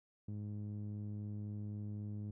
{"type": "tone with low-pass filter", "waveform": "sawtooth", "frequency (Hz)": 103.83, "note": "G#2", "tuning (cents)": 0, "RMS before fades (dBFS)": -43, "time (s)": [0.28, 2.31], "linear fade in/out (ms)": 5, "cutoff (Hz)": 230, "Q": 1.2, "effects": []}